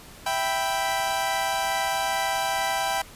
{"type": "chord", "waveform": "sawtooth", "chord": "E minor", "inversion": "none", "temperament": "equal", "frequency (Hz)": [659.3, 784, 987.8], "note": ["E5", "G5", "B5"], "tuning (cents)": [0, 0, 0], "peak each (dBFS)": [-27, -22, -26], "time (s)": [0.26, 3.02], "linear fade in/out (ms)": 5, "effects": ["pink hiss -46 dBFS RMS until 3.15 s", "resampled to 32000 Hz"]}